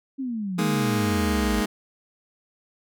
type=exponential sweep; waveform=sine; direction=down; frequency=277.2 to 51.91 Hz; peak=-26 dBFS; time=0.18-1.62 s; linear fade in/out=20 ms
type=chord; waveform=sawtooth; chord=Ab suspended second; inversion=none; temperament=just; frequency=207.7 / 233.6 / 311.5 Hz; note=Ab3 / Bb3 / Eb4; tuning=0 / +4 / +2 cents; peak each=-20 / -24 / -24 dBFS; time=0.58-1.66 s; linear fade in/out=10 ms
effects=none